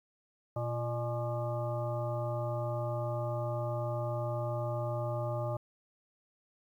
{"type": "harmonic tone with a mistuned harmonic", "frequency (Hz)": 120, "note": "B2", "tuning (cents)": -49, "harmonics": [1, 3, 5, 7, 9, 10], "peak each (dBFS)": [-34, -44, -36, -43, -48, -45], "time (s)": [0.56, 5.57], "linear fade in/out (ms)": 5, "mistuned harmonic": 3, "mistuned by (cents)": -61, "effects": ["11-bit"]}